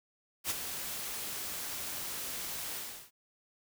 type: noise with ADSR envelope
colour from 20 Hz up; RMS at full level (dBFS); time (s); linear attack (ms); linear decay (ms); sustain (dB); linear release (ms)
white; -31; 0.44-3.11; 62; 24; -8; 360
effects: none